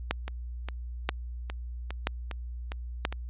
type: two click trains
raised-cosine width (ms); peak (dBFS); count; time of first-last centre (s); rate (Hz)
0.3; -10 / -20; 4 / 8; 0.11-3.051 / 0.28-3.126; 1.02 / 2.46
effects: added 60 Hz sine -35 dBFS peak until 3.29 s + resampled to 8000 Hz